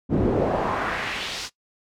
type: noise with band-pass filter sweep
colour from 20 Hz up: brown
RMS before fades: -24 dBFS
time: 0.09-1.5 s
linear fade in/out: 50 ms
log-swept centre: 240 to 5800 Hz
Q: 1.6
effects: noise-tail reverb RT60 0.1 s tail -19 dB re dry